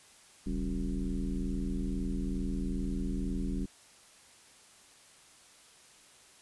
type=tone with frequency modulation; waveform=sine; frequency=111.9 Hz; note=A2; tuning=30 cents sharp; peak=-30 dBFS; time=0.46-3.66 s; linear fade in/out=10 ms; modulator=82.3 Hz; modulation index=2.3; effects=white hiss -58 dBFS RMS until 6.41 s + resampled to 24000 Hz